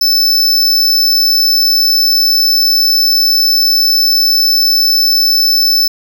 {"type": "tone", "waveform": "square", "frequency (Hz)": 5274, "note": "E8", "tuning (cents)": 0, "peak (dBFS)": -8, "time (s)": [0.01, 5.88], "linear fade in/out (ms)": 5, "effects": []}